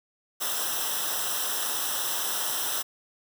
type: noise with comb filter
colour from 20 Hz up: white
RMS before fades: -29 dBFS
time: 0.4-2.83 s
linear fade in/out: 20 ms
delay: 0.44 ms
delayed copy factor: -0.85
effects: none